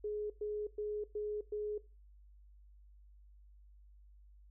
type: tone bursts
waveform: sine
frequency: 420.1 Hz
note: G#4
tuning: 20 cents sharp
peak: -35 dBFS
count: 5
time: 0.04-1.78 s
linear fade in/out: 5 ms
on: 260 ms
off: 110 ms
effects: noise-tail reverb RT60 0.3 s tail -19 dB re dry + added 50 Hz sine -57 dBFS peak until 4.5 s